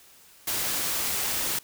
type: noise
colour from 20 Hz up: white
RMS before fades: -28 dBFS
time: 0.47-1.59 s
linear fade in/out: 5 ms
effects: white hiss -54 dBFS RMS until 1.63 s